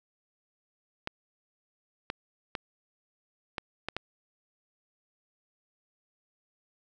clicks, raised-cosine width 0.3 ms, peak -16 dBFS, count 6, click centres 1.074 / 2.101 / 2.552 / 3.582 / 3.886 / 3.966 s, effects none

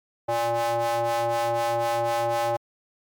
square ring-modulated tone, 117.5 Hz, A#2, 14 cents sharp, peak -20 dBFS, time 0.28-2.57 s, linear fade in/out 10 ms, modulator 703 Hz, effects MP3 96 kbps

